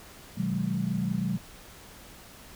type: chord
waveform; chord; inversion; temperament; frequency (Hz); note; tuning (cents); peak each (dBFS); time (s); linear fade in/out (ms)
sine; G# minor seventh; first; equal with one note detuned; 123.47 / 155.56 / 185 / 210.6; B2 / D#3 / F#3 / G#3; 0 / 0 / 0 / +24; -34 / -34 / -29 / -32; 0.37-1.38; 10
effects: pink hiss -49 dBFS RMS until 2.55 s